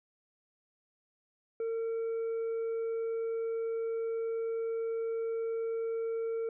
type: tone with hard clipping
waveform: sine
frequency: 454.8 Hz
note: A#4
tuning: 43 cents flat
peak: -32 dBFS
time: 1.6-6.49 s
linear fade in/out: 2 ms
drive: 2 dB
effects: resampled to 8000 Hz